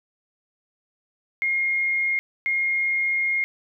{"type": "tone pair in turn", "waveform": "sine", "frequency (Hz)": [2138, 2138], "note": ["C7", "C7"], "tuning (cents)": [37, 37], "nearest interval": "unison", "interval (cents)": 0, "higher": "neither", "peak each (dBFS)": -20, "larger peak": "neither", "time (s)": [[1.42, 2.19], [2.46, 3.44]], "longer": "second", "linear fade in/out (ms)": 0, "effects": []}